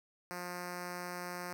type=tone with notch filter; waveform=5% pulse; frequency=177.7 Hz; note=F3; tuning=30 cents sharp; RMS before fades=-42 dBFS; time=0.31-1.53 s; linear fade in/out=0 ms; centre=3100 Hz; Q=1.7; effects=none